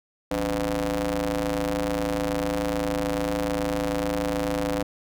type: ring-modulated tone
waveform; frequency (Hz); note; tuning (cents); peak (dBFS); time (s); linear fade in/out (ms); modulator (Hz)
sawtooth; 109.3; A2; -11; -17; 0.31-4.83; 5; 396
effects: none